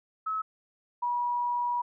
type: tone pair in turn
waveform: sine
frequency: 1291 / 967.2 Hz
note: E6 / B5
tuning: -37 / -36 cents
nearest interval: perfect fourth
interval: 499 cents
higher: first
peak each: -28 / -26 dBFS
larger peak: second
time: 0.26-0.42 / 1.02-1.82 s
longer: second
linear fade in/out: 10 ms
effects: none